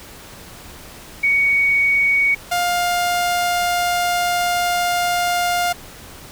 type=tone pair in turn; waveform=sine / sawtooth; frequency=2238 / 704.9 Hz; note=C#7 / F5; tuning=+16 / +16 cents; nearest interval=octave + minor sixth; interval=2000 cents; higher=first; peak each=-13 dBFS; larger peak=neither; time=1.23-2.35 / 2.51-5.73 s; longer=second; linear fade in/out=10 ms; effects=pink hiss -39 dBFS RMS until 6.31 s